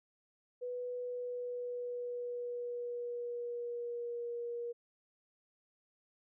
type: tone with pitch glide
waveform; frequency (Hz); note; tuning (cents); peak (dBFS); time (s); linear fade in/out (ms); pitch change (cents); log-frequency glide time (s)
sine; 493.3 to 474.6; B4 to A#4; -2 to +31; -37; 0.61-4.73; 20; -67; 0.95-4.29
effects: none